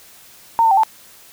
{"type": "tone with pitch steps", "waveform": "sine", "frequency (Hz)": [916, 897, 778, 881], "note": ["A#5", "A5", "G5", "A5"], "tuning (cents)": [-31, 33, -13, 2], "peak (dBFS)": -10, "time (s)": [0.59, 0.834], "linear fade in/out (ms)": 0, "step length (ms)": 61, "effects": ["white hiss -45 dBFS RMS until 1.32 s"]}